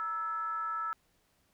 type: tone with frequency modulation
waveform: sine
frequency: 1318.5 Hz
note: E6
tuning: in tune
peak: -32 dBFS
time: 0-0.93 s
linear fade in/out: 0 ms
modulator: 378 Hz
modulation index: 0.43
effects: pink hiss -72 dBFS RMS until 1.53 s